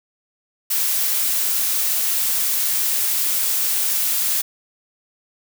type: noise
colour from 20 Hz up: blue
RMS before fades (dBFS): -20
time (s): 0.7-4.42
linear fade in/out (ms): 10
effects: none